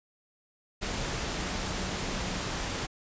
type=tone in noise; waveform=sine; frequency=186.2 Hz; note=F#3; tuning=11 cents sharp; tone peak=-41 dBFS; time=1.37-2.48 s; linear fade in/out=20 ms; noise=pink; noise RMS=-33 dBFS; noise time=0.81-2.87 s; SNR=-11 dB; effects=resampled to 16000 Hz